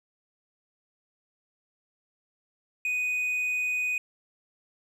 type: tone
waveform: triangle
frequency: 2489 Hz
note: D#7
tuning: in tune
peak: -24 dBFS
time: 2.85-3.98 s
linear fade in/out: 2 ms
effects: resampled to 32000 Hz